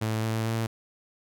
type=tone with pitch steps; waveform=sawtooth; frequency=110 / 111.6 / 113.22 Hz; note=A2 / A2 / A2; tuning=0 / +25 / +50 cents; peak=-22 dBFS; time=0.01-0.67 s; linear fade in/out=10 ms; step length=220 ms; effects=none